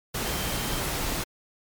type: tone in noise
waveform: sine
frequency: 3136 Hz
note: G7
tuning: in tune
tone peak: -40 dBFS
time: 0.25-0.82 s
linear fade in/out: 10 ms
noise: pink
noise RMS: -29 dBFS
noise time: 0.14-1.24 s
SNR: -14 dB
effects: MP3 96 kbps